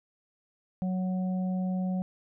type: harmonic tone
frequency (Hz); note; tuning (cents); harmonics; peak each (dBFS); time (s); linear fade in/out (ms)
185; F#3; 0; 1 / 3 / 4; -27 / -42 / -43; 0.82-2.02; 0
effects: none